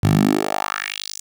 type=tone with high-pass filter sweep; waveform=10% pulse; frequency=50.7 Hz; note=G#1; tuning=41 cents flat; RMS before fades=-20 dBFS; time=0.03-1.2 s; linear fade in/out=5 ms; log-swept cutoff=100 to 7100 Hz; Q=3; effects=none